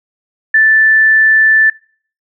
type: tone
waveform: sine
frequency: 1760 Hz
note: A6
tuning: in tune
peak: -5 dBFS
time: 0.54-1.7 s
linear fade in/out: 5 ms
effects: noise-tail reverb RT60 0.5 s tail -24 dB re dry